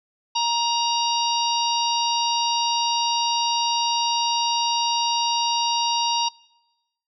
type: harmonic tone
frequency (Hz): 940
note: A#5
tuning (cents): +14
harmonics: 1 / 3 / 4 / 5 / 6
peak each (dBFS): -22 / -27 / -28 / -29 / -30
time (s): 0.35-6.29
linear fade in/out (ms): 10
effects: noise-tail reverb RT60 1.0 s tail -24 dB re dry